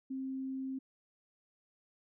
sine tone, 264.9 Hz, C4, 22 cents sharp, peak -36 dBFS, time 0.1-0.79 s, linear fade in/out 10 ms, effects none

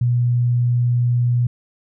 sine tone, 121.5 Hz, B2, 28 cents flat, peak -14 dBFS, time 0.01-1.47 s, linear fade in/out 5 ms, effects none

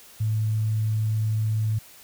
sine tone, 108.9 Hz, A2, 17 cents flat, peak -21 dBFS, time 0.2-1.79 s, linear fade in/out 10 ms, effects white hiss -49 dBFS RMS until 2.03 s

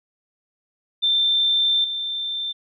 sine tone with level steps, 3568 Hz, A7, 23 cents sharp, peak -16 / -24 dBFS, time 1.02-2.53 s, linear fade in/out 20 ms, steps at 1.84 s, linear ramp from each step 5 ms, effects none

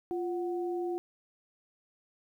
sine tone pair together, 349.2 / 739.9 Hz, F4 / F#5, 0 / 0 cents, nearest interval octave + minor second, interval 1300 cents, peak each -31 / -40 dBFS, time 0.11-0.98 s, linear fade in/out 0 ms, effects 11-bit

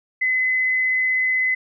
sine tone, 2029 Hz, B6, 46 cents sharp, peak -17 dBFS, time 0.21-1.55 s, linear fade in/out 10 ms, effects none

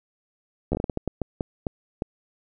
slowing click train, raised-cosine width 2 ms, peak -12 dBFS, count 13, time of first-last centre 0.72-2.021 s, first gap 12 ms, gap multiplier 1.36, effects none

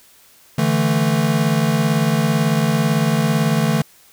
square chord, D suspended second, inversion none, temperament equal, 146.83 / 164.81 / 220 Hz, D3 / E3 / A3, 0 / 0 / 0 cents, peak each -20 dBFS, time 0.58-3.82 s, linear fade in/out 5 ms, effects white hiss -50 dBFS RMS until 4.12 s

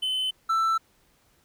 triangle tone pair in turn, 3043 / 1329.1 Hz, F#7 / E6, +48 / +14 cents, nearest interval octave + major second, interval 1434 cents, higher first, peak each -23 / -19 dBFS, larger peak second, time 0.02-0.31 / 0.49-0.78 s, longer neither, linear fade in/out 10 ms, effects pink hiss -64 dBFS RMS until 1.44 s

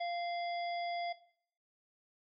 harmonic tone with a mistuned harmonic, 694 Hz, F5, 11 cents flat, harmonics 1 / 3 / 5 / 7, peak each -35 / -45 / -49 / -52 dBFS, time 0-1.13 s, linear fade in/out 10 ms, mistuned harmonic 5, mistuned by -50 cents, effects noise-tail reverb RT60 0.6 s tail -17 dB re dry

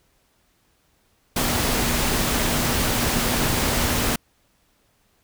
sine tone in noise, 239.4 Hz, A#3, 46 cents sharp, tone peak -30 dBFS, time 1.36-4.16 s, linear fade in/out 5 ms, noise pink, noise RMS -22 dBFS, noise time 1.36-4.16 s, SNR -11 dB, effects pink hiss -64 dBFS RMS until 5.23 s

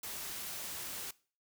white noise, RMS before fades -42 dBFS, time 0.03-1.11 s, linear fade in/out 5 ms, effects noise-tail reverb RT60 0.4 s tail -21 dB re dry

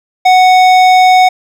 sine tone with hard clipping, 740 Hz, F#5, in tune, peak -5 dBFS, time 0.25-1.29 s, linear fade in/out 10 ms, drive 13 dB, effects none

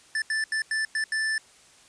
square tone bursts at uneven times, 1760 Hz, A6, in tune, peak -25 dBFS, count 6, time 0.15-0.22 / 0.3-0.44 / 0.52-0.62 / 0.71-0.85 / 0.95-1.04 / 1.12-1.38 s, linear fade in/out 2 ms, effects white hiss -55 dBFS RMS until 1.88 s + resampled to 22050 Hz

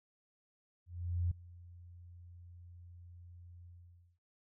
sine tone with ADSR envelope, 87.31 Hz, F2, in tune, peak -29 dBFS, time 0.86-4.19 s, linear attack 450 ms, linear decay 6 ms, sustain -22 dB, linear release 530 ms, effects none

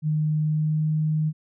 sine tone with pitch glide, 153.5 to 154.93 Hz, D#3 to D#3, -23 to -7 cents, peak -20 dBFS, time 0.02-1.33 s, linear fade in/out 50 ms, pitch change +16 cents, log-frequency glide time 0.43-0.87 s, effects none

